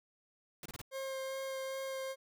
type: noise bursts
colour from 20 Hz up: pink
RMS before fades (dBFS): -46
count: 4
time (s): 0.63-0.816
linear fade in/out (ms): 2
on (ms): 27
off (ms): 26
type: tone with vibrato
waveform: 40% pulse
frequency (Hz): 533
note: C5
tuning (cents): +32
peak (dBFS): -37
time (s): 0.91-2.16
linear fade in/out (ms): 50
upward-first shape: sine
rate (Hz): 2.5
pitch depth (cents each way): 10
effects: none